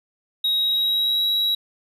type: tone with pitch glide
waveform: triangle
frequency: 3800 to 3875 Hz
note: A#7 to B7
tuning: +33 to -34 cents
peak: -17 dBFS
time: 0.44-1.55 s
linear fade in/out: 5 ms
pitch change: +33 cents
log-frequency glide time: 0.55-1.26 s
effects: none